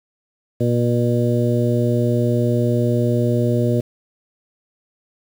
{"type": "harmonic tone", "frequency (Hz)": 120, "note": "B2", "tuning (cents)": -49, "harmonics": [1, 2, 3, 4, 5], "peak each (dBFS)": [-18, -21, -23, -24, -25], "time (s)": [0.6, 3.81], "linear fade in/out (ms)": 10, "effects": ["7-bit"]}